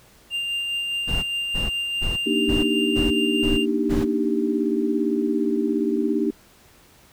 triangle tone with tremolo, 2794 Hz, F7, in tune, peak -21 dBFS, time 0.3-3.66 s, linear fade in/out 50 ms, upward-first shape sine, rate 4.9 Hz, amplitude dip 25%
brown noise bursts, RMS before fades -25 dBFS, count 7, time 1.07-4.05 s, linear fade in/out 20 ms, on 160 ms, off 310 ms
sine chord, Eb major seventh, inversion second, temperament equal, 233.1 / 293.7 / 311.1 / 392 Hz, Bb3 / D4 / Eb4 / G4, 0 / 0 / 0 / 0 cents, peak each -25 dBFS, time 2.26-6.31 s, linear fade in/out 10 ms
effects pink hiss -53 dBFS RMS until 7.12 s

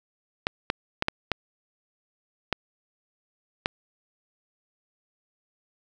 clicks, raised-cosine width 0.3 ms, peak -7 dBFS, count 7, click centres 0.469 / 0.701 / 1.024 / 1.084 / 1.317 / 2.527 / 3.659 s, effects none

